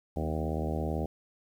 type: harmonic tone with a mistuned harmonic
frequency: 78.1 Hz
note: D#2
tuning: 7 cents sharp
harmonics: 1 / 2 / 3 / 4 / 5 / 6 / 7 / 8 / 9 / 10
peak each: -33 / -36 / -38 / -39 / -40 / -41 / -41 / -42 / -43 / -43 dBFS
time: 0.16-1.06 s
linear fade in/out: 5 ms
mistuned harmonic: 2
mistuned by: +56 cents
effects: 10-bit